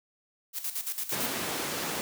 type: noise with tremolo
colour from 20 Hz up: blue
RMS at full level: -32 dBFS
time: 0.53-1.34 s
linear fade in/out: 50 ms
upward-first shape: square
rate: 8.9 Hz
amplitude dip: 70%
type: high-pass noise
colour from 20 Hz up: pink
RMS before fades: -33 dBFS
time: 1.12-2.01 s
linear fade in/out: 0 ms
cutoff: 210 Hz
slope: 12 dB/octave
effects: none